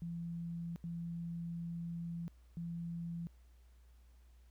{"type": "tone bursts at uneven times", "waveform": "sine", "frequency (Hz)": 169.2, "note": "E3", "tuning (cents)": 45, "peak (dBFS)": -39, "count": 3, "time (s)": [[0.02, 0.76], [0.84, 2.28], [2.57, 3.27]], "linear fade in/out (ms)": 0, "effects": ["added 60 Hz sine -59 dBFS peak until 4.5 s", "pink hiss -75 dBFS RMS until 4.5 s"]}